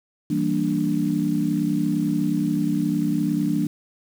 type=chord; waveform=sine; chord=E half-diminished seventh; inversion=none; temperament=equal; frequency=164.81 / 196 / 233.1 / 293.7 Hz; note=E3 / G3 / Bb3 / D4; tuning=0 / 0 / 0 / 0 cents; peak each=-26 / -26 / -26 / -23 dBFS; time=0.3-3.67 s; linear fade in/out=5 ms; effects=7-bit